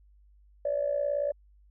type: tone with amplitude modulation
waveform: sine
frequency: 577 Hz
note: D5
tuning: 31 cents flat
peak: -22 dBFS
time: 0.65-1.32 s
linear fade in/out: 5 ms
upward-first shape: sine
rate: 58.3 Hz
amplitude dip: 75%
effects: tanh soft clip ceiling -18 dBFS + added 50 Hz sine -56 dBFS peak until 1.7 s